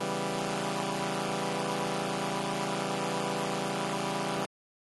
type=chord; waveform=10% pulse; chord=C# half-diminished seventh; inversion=none; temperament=equal; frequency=138.59 / 164.81 / 196 / 246.9 Hz; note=C#3 / E3 / G3 / B3; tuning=0 / 0 / 0 / 0 cents; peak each=-30 / -28 / -25 / -31 dBFS; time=0-4.46 s; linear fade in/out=10 ms; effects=AAC 32 kbps